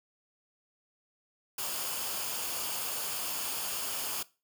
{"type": "noise with comb filter", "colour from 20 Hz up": "white", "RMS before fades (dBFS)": -35, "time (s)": [1.58, 4.23], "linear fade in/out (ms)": 5, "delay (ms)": 0.51, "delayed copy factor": -0.5, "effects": ["noise-tail reverb RT60 0.3 s tail -20 dB re dry"]}